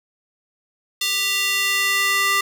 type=tone with high-pass filter sweep; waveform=square; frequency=395.2 Hz; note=G4; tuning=14 cents sharp; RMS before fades=-20 dBFS; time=1.01-2.41 s; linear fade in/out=5 ms; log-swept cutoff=3300 to 1500 Hz; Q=1.7; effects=none